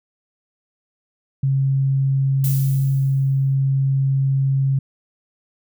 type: tone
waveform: sine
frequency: 135.7 Hz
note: C#3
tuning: 36 cents flat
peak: -15 dBFS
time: 1.43-4.79 s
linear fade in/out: 5 ms
type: noise with exponential decay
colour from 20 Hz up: violet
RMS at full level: -26 dBFS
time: 2.44-3.55 s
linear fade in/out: 1 ms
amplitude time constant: 240 ms
effects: none